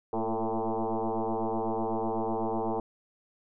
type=tone with frequency modulation; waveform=sine; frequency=220 Hz; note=A3; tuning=in tune; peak=-27 dBFS; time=0.13-2.8 s; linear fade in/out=2 ms; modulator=112 Hz; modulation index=6.5; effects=none